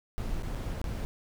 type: noise with dropouts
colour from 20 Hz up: brown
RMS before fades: -33 dBFS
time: 0.18-1.05 s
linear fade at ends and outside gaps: 0 ms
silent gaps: 0.287-0.292 / 0.424-0.432 / 0.548-0.555 / 0.815-0.842 s
effects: none